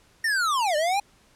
square linear two-way sweep, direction down then up, 1864.7 to 584 to 830 Hz, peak -22 dBFS, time 0.24-1 s, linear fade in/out 5 ms, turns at 0.76 s, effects pink hiss -59 dBFS RMS until 1.35 s + low-pass 10000 Hz 12 dB/octave

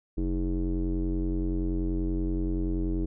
square tone with low-pass filter, 45.24 Hz, F#1, 38 cents flat, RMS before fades -28 dBFS, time 0.17-3.06 s, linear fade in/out 10 ms, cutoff 340 Hz, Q 6.2, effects none

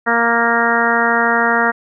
harmonic tone, 233.1 Hz, A#3, in tune, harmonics 1 / 2 / 3 / 4 / 5 / 6 / 7 / 8, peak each -22 / -21 / -20 / -20 / -22 / -18 / -21 / -19 dBFS, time 0.06-1.72 s, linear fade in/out 20 ms, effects none

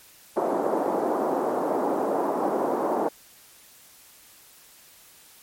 pink band-pass noise, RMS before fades -25 dBFS, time 0.36-3.09 s, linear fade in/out 10 ms, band 290 to 940 Hz, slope 24 dB/octave, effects white hiss -52 dBFS RMS until 5.42 s + MP3 64 kbps

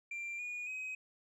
sine tone with pitch steps, 2369 / 2447 / 2527 Hz, D7 / D#7 / D#7, +14 / -29 / +26 cents, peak -36 dBFS, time 0.11-0.95 s, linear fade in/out 5 ms, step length 280 ms, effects tanh soft clip ceiling -38 dBFS

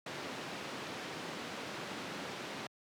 pink band-pass noise, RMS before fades -43 dBFS, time 0.06-2.67 s, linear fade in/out 5 ms, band 180 to 4400 Hz, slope 12 dB/octave, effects high-pass 100 Hz 12 dB/octave

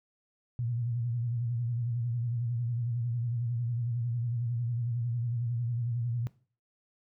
sine tone with vibrato, 118.8 Hz, A#2, 33 cents sharp, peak -29 dBFS, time 0.59-6.27 s, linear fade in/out 0 ms, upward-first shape sine, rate 11 Hz, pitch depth 75 cents each way, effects noise-tail reverb RT60 0.4 s tail -18 dB re dry

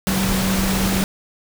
sine tone in noise, 191.3 Hz, G3, 42 cents flat, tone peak -19 dBFS, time 0.07-1.04 s, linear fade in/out 0 ms, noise pink, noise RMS -22 dBFS, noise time 0.07-1.04 s, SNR 0 dB, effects none

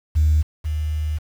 sine tone pair in turn, 76.8 / 76.8 Hz, D#2 / D#2, -22 / -22 cents, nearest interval unison, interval 0 cents, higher neither, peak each -12 / -20 dBFS, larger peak first, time 0.15-0.43 / 0.64-1.19 s, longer second, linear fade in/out 20 ms, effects tanh soft clip ceiling -9 dBFS + 7-bit

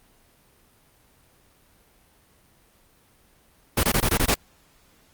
pink noise bursts, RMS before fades -20 dBFS, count 7, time 3.77-4.344 s, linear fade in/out 5 ms, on 64 ms, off 21 ms, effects pink hiss -59 dBFS RMS until 5.13 s + Opus 32 kbps

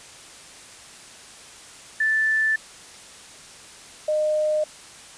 sine tone pair in turn, 1760 / 612.3 Hz, A6 / D#5, 0 / -28 cents, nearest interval octave + tritone, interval 1828 cents, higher first, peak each -18 / -19 dBFS, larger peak first, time 2-2.56 / 4.08-4.64 s, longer neither, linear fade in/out 5 ms, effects white hiss -44 dBFS RMS until 5.17 s + resampled to 22050 Hz

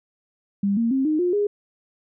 sine tone with pitch steps, 199.8 / 230.8 / 266.7 / 308.1 / 356 / 411.3 Hz, G3 / A#3 / C4 / D#4 / F4 / G#4, +33 / -17 / +33 / -17 / +33 / -17 cents, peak -18 dBFS, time 0.63-1.47 s, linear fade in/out 5 ms, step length 140 ms, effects none

